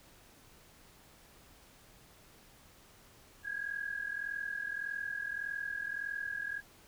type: tone pair together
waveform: sine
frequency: 1619.5 / 1661.2 Hz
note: G#6 / G#6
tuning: -44 / 0 cents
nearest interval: unison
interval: 44 cents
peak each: -39 / -38 dBFS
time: 3.43-6.62 s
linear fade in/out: 50 ms
effects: pink hiss -60 dBFS RMS until 6.87 s